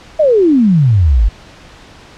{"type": "exponential sweep", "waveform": "sine", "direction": "down", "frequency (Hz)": [651, 46.38], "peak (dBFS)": -6, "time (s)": [0.19, 1.29], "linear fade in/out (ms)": 10, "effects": ["pink hiss -38 dBFS RMS until 2.17 s", "low-pass 5000 Hz 12 dB/octave"]}